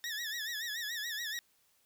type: tone with vibrato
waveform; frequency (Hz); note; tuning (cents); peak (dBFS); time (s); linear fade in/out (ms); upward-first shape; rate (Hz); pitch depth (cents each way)
20% pulse; 1798; A6; +37; -31; 0.04-1.39; 0; sine; 7; 120
effects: white hiss -71 dBFS RMS until 1.85 s